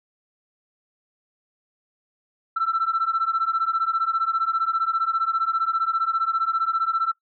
sine beating tone pair, 1328 / 1343 Hz, E6 / E6, +12 / +32 cents, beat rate 15 Hz, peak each -22 dBFS, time 2.56-7.12 s, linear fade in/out 10 ms, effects noise-tail reverb RT60 0.1 s tail -18 dB re dry + tanh soft clip ceiling -15 dBFS

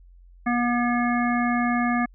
harmonic tone with a mistuned harmonic, 240.7 Hz, B3, 44 cents flat, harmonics 1 / 3 / 5 / 7 / 9, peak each -22 / -27 / -29 / -30 / -32 dBFS, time 0.46-2.06 s, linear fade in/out 10 ms, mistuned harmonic 7, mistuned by +20 cents, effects added 44 Hz sine -47 dBFS peak until 2.14 s

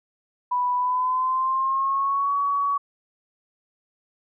sine tone with pitch glide, 987.8 to 1128.1 Hz, B5 to C#6, 0 to +30 cents, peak -20 dBFS, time 0.51-2.78 s, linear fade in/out 10 ms, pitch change +230 cents, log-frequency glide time 0.76-2.34 s, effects none

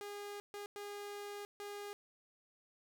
sawtooth tone bursts at uneven times, 408.6 Hz, G#4, 28 cents flat, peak -40 dBFS, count 4, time 0.01-0.4 / 0.54-0.66 / 0.76-1.45 / 1.6-1.93 s, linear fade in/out 0 ms, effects none

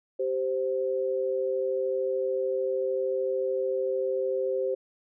sine tone pair together, 388.5 / 521.9 Hz, G4 / C5, -16 / -4 cents, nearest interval perfect fourth, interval 512 cents, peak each -29 / -27 dBFS, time 0.19-4.75 s, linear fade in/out 10 ms, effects none

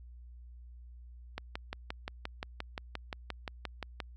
click train, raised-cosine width 0.3 ms, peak -21 dBFS, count 16, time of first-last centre 1.38-4.002 s, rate 5.72 Hz, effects added 60 Hz sine -48 dBFS peak until 4.16 s

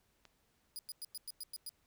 click, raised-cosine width 0.2 ms, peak -38 dBFS, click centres 0.253 s
15% pulse tone bursts, 4921 Hz, D#8, 20 cents flat, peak -35 dBFS, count 8, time 0.76-1.692 s, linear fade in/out 0 ms, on 29 ms, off 100 ms
effects pink hiss -75 dBFS RMS until 1.86 s

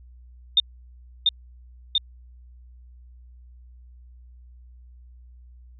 sine tone with echo, 3638 Hz, A#7, 43 cents flat, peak -13 dBFS, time 0.57-0.6 s, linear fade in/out 2 ms, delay 690 ms, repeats 2, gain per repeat -2 dB, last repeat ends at 1.98 s, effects added 61 Hz sine -45 dBFS peak until 5.79 s

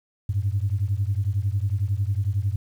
sine beating tone pair, 95 / 106 Hz, F#2 / G#2, +46 / +36 cents, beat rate 11 Hz, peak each -23 / -24 dBFS, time 0.29-2.56 s, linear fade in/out 5 ms, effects tanh soft clip ceiling -14 dBFS + 9-bit

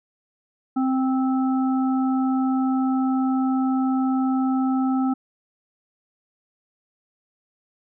harmonic tone, 261.9 Hz, C4, 2 cents sharp, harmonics 1 / 3 / 5, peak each -19 / -29 / -33 dBFS, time 0.76-5.14 s, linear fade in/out 10 ms, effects none

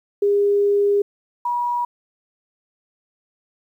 sine tone pair in turn, 405.6 / 964.7 Hz, G#4 / B5, -41 / -41 cents, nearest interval octave + minor third, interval 1500 cents, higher second, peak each -14 / -19 dBFS, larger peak first, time 0.22-1.02 / 1.45-1.85 s, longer first, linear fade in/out 5 ms, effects 9-bit

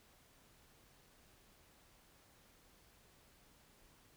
silence, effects pink hiss -67 dBFS RMS until 4.16 s

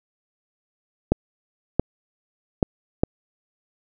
clicks, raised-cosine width 2 ms, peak -3 dBFS, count 4, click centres 1.12 / 1.796 / 2.628 / 3.035 s, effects none

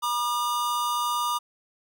square tone pair together, 964.1 / 1206 Hz, B5 / D6, -42 / +46 cents, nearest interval major third, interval 388 cents, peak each -29 / -27 dBFS, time 0.02-1.39 s, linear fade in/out 20 ms, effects none

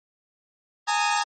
sawtooth chord, Ab suspended second, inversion none, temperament equal with one note detuned, 830.6 / 912.6 / 1244.5 Hz, Ab5 / Bb5 / Eb6, 0 / -37 / 0 cents, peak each -20 / -22 / -24 dBFS, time 0.87-1.24 s, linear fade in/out 20 ms, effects MP3 32 kbps

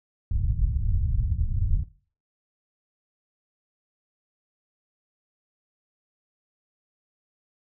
pink low-pass noise, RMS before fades -24 dBFS, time 0.31-1.84 s, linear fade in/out 2 ms, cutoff 110 Hz, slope 24 dB/octave, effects noise-tail reverb RT60 0.4 s tail -17 dB re dry

